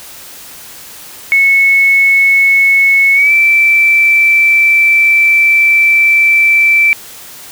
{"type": "tone with pitch glide", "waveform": "sine", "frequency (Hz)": [2200, 2331], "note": ["C#7", "D7"], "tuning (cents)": [-14, -14], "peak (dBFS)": -5, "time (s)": [1.32, 6.93], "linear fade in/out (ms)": 0, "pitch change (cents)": 100, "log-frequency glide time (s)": [3.14, 3.32], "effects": ["white hiss -32 dBFS RMS until 7.51 s"]}